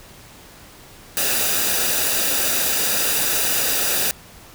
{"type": "noise with comb filter", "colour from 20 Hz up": "white", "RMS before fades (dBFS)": -20, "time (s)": [1.17, 4.11], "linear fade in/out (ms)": 0, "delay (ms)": 0.93, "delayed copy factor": -0.55, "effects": ["pink hiss -44 dBFS RMS until 4.54 s"]}